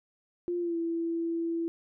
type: tone with pitch glide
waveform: sine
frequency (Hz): 350 to 333.6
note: F4 to E4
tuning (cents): +4 to +21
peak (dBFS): -28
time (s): 0.48-1.68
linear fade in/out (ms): 0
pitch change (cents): -83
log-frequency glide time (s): 0.59-0.77
effects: none